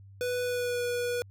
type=tone with pitch glide; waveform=square; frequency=493.9 to 485.4 Hz; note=B4 to B4; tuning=0 to -30 cents; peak=-29 dBFS; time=0.21-1.22 s; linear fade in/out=0 ms; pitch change=-30 cents; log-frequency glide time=0.43-0.83 s; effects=added 98 Hz sine -48 dBFS peak until 1.3 s